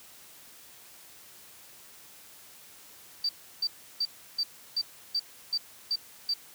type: tone bursts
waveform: sine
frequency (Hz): 4648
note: D8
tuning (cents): -19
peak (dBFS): -25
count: 9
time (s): 3.24-6.339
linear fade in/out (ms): 5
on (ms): 51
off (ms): 330
effects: white hiss -52 dBFS RMS until 6.54 s + high-pass 60 Hz 12 dB/octave